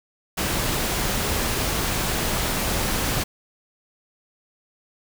pink noise, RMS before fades -24 dBFS, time 0.37-3.24 s, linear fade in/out 10 ms, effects none

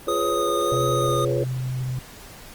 sine chord, C# dominant seventh, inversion first, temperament just, 346.5 / 415.8 / 498.9 / 554.4 Hz, E#4 / G#4 / B4 / C#5, -14 / +2 / +17 / 0 cents, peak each -27 dBFS, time 0.07-1.44 s, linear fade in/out 5 ms
square tone with vibrato, 1241 Hz, D#6, 5 cents flat, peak -25 dBFS, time 0.08-1.25 s, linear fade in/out 5 ms, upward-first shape sine, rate 1.6 Hz, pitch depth 17 cents each way
sine tone, 128.1 Hz, C3, 36 cents flat, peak -24 dBFS, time 0.72-1.99 s, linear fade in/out 2 ms
effects pink hiss -43 dBFS RMS until 2.54 s + Opus 24 kbps

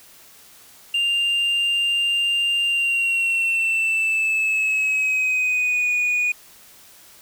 sine tone with pitch glide, 2794 to 2461 Hz, F7 to D#7, 0 to -20 cents, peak -15 dBFS, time 0.94-6.32 s, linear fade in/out 5 ms, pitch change -220 cents, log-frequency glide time 2.64-5.91 s, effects tanh soft clip ceiling -17 dBFS + white hiss -48 dBFS RMS until 7.21 s

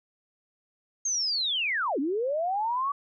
sine linear two-way sweep, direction down then up, 6500 to 256.2 to 1148 Hz, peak -25 dBFS, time 1.05-2.92 s, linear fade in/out 5 ms, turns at 1.99 s, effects none

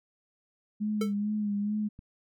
sine tone with vibrato, 207.7 Hz, G#3, in tune, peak -27 dBFS, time 0.8-1.89 s, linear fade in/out 20 ms, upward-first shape sine, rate 2.3 Hz, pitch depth 43 cents each way
square tone with exponential decay, 442.9 Hz, A4, 11 cents sharp, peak -27 dBFS, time 1.01-1.14 s, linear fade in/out 5 ms, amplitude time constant 27 ms
click, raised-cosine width 5 ms, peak -34 dBFS, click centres 1.991 s
effects none

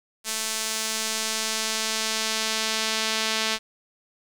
sawtooth tone with band-pass filter sweep, 220.2 Hz, A3, 2 cents sharp, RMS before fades -27 dBFS, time 0.24-3.59 s, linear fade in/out 50 ms, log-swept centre 8000 to 4000 Hz, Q 0.93, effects 8-bit

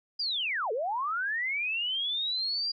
sine linear two-way sweep, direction down then up, 4941 to 415.3 to 4834 Hz, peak -28 dBFS, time 0.19-2.72 s, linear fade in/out 10 ms, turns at 0.72 s, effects none

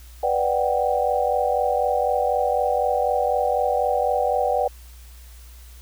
sine chord, G major seventh, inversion first, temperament equal, 493.9 / 587.3 / 740 / 784 Hz, B4 / D5 / F#5 / G5, 0 / 0 / 0 / 0 cents, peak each -24 dBFS, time 0.23-4.68 s, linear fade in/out 5 ms, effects added 60 Hz sine -41 dBFS peak until 5.81 s + white hiss -51 dBFS RMS until 5.81 s

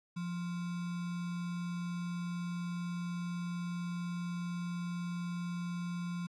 sine tone with sample-and-hold, 174.61 Hz, F3, in tune, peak -35 dBFS, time 0.16-6.27 s, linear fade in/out 10 ms, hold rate 1225 Hz, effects low-pass 7000 Hz 12 dB/octave

